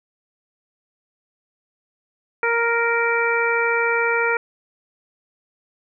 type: harmonic tone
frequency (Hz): 466.2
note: A#4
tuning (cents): 0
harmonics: 1 / 2 / 3 / 4 / 5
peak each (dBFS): -22 / -25 / -22 / -26 / -24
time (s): 2.43-4.37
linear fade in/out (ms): 2
effects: none